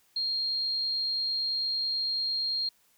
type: tone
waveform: sine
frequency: 4223 Hz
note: C8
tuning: 15 cents sharp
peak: -27 dBFS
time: 0.16-2.69 s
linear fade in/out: 5 ms
effects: white hiss -66 dBFS RMS until 2.97 s